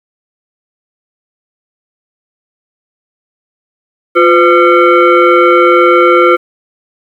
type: tone with frequency modulation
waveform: sine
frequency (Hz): 506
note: B4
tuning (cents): +42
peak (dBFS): -3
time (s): 4.15-6.37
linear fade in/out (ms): 20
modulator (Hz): 858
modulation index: 1.5
effects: 7-bit